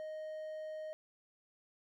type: tone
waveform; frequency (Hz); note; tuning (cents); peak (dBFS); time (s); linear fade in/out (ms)
triangle; 622.3; D#5; 0; -39; 0-0.93; 0
effects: none